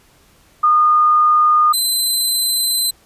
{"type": "tone pair in turn", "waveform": ["sine", "20% pulse"], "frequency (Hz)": [1223, 4057], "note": ["D#6", "B7"], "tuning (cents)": [-30, 46], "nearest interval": "octave + major sixth", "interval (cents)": 2076, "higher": "second", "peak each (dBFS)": -9, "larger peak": "neither", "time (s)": [[0.63, 1.73], [1.73, 2.91]], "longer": "second", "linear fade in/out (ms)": 10, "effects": ["pink hiss -52 dBFS RMS until 3.05 s", "resampled to 32000 Hz"]}